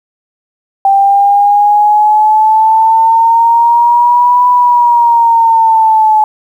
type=exponential two-way sweep; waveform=sine; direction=up then down; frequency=784 to 987.8 to 856 Hz; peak=-4 dBFS; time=0.85-6.24 s; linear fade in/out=2 ms; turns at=4.48 s; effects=7-bit